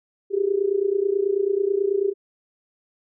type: tone with amplitude modulation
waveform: sine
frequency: 396.6 Hz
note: G4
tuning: 20 cents sharp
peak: -15 dBFS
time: 0.3-2.14 s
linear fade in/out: 50 ms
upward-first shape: sine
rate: 29.2 Hz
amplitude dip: 85%
effects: none